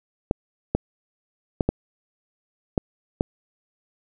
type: clicks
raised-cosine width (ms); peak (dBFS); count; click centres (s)
2; -6; 6; 0.311 / 0.75 / 1.608 / 1.69 / 2.778 / 3.209
effects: none